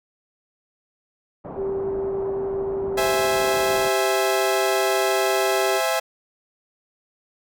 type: low-pass noise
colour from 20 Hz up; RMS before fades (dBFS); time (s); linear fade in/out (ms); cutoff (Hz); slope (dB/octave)
white; -35; 1.44-3.89; 10; 850; 24
type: tone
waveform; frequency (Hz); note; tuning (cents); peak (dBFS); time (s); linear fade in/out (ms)
sine; 390.5; G4; -7; -23; 1.55-5.81; 50
type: chord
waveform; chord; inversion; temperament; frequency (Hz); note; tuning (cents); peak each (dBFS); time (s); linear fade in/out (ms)
sawtooth; C augmented; none; equal; 523.3 / 659.3 / 830.6; C5 / E5 / G#5; 0 / 0 / 0; -22 / -19 / -22; 2.97-6; 10
effects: none